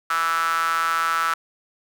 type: tone with high-pass filter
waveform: sawtooth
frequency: 164.81 Hz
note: E3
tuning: in tune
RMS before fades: -22 dBFS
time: 0.1-1.34 s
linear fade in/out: 5 ms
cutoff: 1300 Hz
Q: 8.4
effects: none